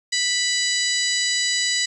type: harmonic tone with a mistuned harmonic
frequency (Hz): 987.8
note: B5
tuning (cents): 0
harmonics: 2 / 3 / 4 / 5 / 6 / 7 / 8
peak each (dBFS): -25 / -30 / -25 / -26 / -32 / -29 / -28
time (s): 0.12-1.86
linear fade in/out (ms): 10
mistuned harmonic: 5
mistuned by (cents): -17
effects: 9-bit